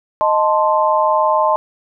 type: chord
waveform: sine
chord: A diminished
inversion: second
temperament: equal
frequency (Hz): 622.3 / 880 / 1046.5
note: Eb5 / A5 / C6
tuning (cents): 0 / 0 / 0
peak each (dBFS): -16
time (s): 0.21-1.56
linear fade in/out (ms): 0
effects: none